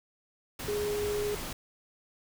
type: tone in noise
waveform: sine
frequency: 415.3 Hz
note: G#4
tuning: in tune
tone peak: -29 dBFS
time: 0.68-1.35 s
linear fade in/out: 5 ms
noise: pink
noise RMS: -38 dBFS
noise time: 0.59-1.53 s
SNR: +6 dB
effects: none